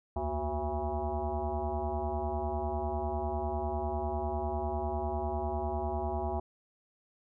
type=tone with frequency modulation; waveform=sine; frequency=370 Hz; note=F#4; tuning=in tune; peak=-30 dBFS; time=0.16-6.4 s; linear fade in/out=5 ms; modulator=150 Hz; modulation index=3.6; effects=none